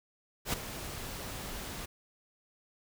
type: noise with ADSR envelope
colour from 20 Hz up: pink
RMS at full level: -29 dBFS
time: 0.45-1.86 s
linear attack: 85 ms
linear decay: 6 ms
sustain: -12 dB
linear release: 11 ms
effects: none